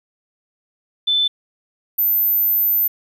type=tone pair in turn; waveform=sine; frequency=3520 / 14203 Hz; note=A7 / A9; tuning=0 / +15 cents; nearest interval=2 octaves; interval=2415 cents; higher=second; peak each=-14 dBFS; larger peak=neither; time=1.07-1.28 / 1.98-2.88 s; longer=second; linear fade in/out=10 ms; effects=9-bit